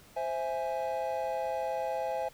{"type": "chord", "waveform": "triangle", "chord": "C augmented", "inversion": "none", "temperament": "equal", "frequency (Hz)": [523.3, 659.3, 830.6], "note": ["C5", "E5", "G#5"], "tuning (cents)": [0, 0, 0], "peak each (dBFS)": -33, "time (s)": [0.16, 2.29], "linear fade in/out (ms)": 10, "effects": ["pink hiss -57 dBFS RMS until 2.33 s"]}